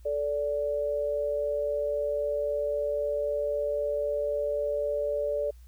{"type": "tone pair together", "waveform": "sine", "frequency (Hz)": [437, 580.8], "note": ["A4", "D5"], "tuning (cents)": [-12, -19], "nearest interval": "perfect fourth", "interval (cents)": 493, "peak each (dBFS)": [-32, -27], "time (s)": [0.05, 5.51], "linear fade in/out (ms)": 10, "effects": ["added 60 Hz sine -47 dBFS peak until 5.67 s", "white hiss -66 dBFS RMS until 5.67 s"]}